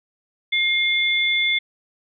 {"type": "tone pair together", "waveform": "sine", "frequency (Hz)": [2132, 3476], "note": ["C7", "A7"], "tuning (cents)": [32, -22], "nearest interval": "minor sixth", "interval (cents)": 846, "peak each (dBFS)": [-19, -21], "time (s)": [0.52, 1.59], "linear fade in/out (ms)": 10, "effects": []}